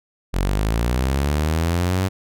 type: linear sweep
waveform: sawtooth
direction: up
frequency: 43.65 to 96.3 Hz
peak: -14 dBFS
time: 0.33-2.09 s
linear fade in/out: 20 ms
effects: none

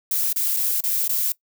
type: noise with dropouts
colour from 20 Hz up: violet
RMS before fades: -22 dBFS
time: 0.11-1.32 s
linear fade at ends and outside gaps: 2 ms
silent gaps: 0.328-0.36 / 0.565-0.57 / 0.806-0.838 / 1.078-1.093 s
effects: noise-tail reverb RT60 0.1 s tail -21 dB re dry

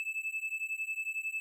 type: beating tone pair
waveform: triangle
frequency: 2616 / 2627 Hz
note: E7 / E7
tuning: -14 / -7 cents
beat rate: 11 Hz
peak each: -36 / -35 dBFS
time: 0-1.4 s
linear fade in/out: 0 ms
effects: none

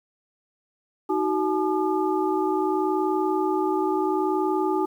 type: tone cluster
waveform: sine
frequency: 315.5 / 376.2 / 856 / 1208 Hz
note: D#4 / F#4 / A5 / D6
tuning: +24 / +29 / -48 / +48 cents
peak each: -26 / -24 / -27 / -32 dBFS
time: 1.09-4.86 s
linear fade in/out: 10 ms
effects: 9-bit

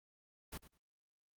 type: noise with echo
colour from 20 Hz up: pink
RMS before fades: -45 dBFS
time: 0.52-0.58 s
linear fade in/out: 10 ms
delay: 100 ms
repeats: 2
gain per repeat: -15 dB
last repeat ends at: 0.78 s
effects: Opus 32 kbps

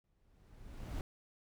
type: noise with exponential growth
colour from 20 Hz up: brown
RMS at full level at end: -38 dBFS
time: 0.04-1.01 s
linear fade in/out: 1 ms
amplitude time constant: 210 ms
effects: none

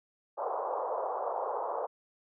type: band-pass noise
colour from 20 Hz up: pink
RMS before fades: -34 dBFS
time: 0.37-1.87 s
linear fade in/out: 20 ms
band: 460 to 1100 Hz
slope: 48 dB/octave
effects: none

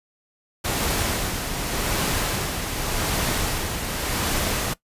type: noise with tremolo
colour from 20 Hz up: pink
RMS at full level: -23 dBFS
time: 0.64-4.74 s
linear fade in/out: 10 ms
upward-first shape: sine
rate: 0.87 Hz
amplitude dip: 45%
effects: noise-tail reverb RT60 0.1 s tail -19 dB re dry + resampled to 32000 Hz

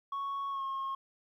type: tone with pitch glide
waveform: sine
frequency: 1108.7 to 1080.3 Hz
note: C#6 to C#6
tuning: 0 to -45 cents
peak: -31 dBFS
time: 0.12-0.95 s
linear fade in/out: 5 ms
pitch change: -45 cents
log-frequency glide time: 0.5-0.63 s
effects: tanh soft clip ceiling -32 dBFS + 12-bit

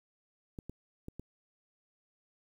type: clicks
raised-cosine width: 3 ms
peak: -29 dBFS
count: 4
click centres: 0.588 / 0.696 / 1.084 / 1.196 s
effects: 10-bit

